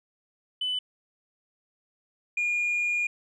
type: tone pair in turn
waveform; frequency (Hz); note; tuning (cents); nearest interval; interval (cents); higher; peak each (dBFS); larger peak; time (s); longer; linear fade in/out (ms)
sine; 3002 / 2427; F#7 / D#7; +24 / -44; major third; 368; first; -25 / -22; second; 0.61-0.79 / 2.37-3.07; second; 5
effects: tanh soft clip ceiling -22 dBFS